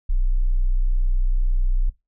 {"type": "tone", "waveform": "sine", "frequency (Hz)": 31, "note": "B0", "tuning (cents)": 7, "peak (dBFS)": -16, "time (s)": [0.09, 1.9], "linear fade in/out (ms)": 10, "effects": ["noise-tail reverb RT60 0.2 s tail -19 dB re dry"]}